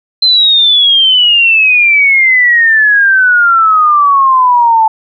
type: exponential sweep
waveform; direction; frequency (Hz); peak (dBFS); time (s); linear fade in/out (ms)
sine; down; 4111 to 872; -4; 0.22-4.88; 5
effects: none